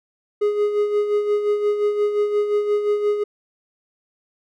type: tone with tremolo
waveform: triangle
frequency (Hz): 415.3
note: G#4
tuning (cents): 0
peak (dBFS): -13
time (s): 0.41-3.24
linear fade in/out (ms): 10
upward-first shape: sine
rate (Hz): 5.7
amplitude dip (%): 55
effects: none